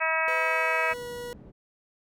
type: harmonic tone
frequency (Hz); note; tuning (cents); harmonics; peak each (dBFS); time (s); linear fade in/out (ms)
321.4; E4; -44; 2 / 3 / 4 / 5 / 6 / 7 / 8; -31 / -31 / -31 / -31 / -31 / -31 / -31; 0-0.94; 20
type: tone with pitch glide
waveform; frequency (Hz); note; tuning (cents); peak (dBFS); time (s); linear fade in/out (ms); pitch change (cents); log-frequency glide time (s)
40% pulse; 504 to 484; B4 to B4; +35 to -35; -34; 0.28-1.33; 0; -70; 0.48-1.06
type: low-pass noise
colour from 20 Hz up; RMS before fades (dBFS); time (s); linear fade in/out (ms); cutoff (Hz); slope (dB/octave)
white; -48; 0.9-1.52; 20; 270; 12
effects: none